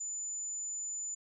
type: tone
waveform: sine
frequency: 7010 Hz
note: A8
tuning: 7 cents flat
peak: -36 dBFS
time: 0-1.15 s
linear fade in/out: 10 ms
effects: none